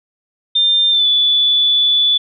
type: tone with pitch glide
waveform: sine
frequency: 3600 to 3463 Hz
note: A7 to A7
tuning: +39 to -28 cents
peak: -10 dBFS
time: 0.55-2.18 s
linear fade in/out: 10 ms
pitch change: -67 cents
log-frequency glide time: 0.91-1.07 s
effects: none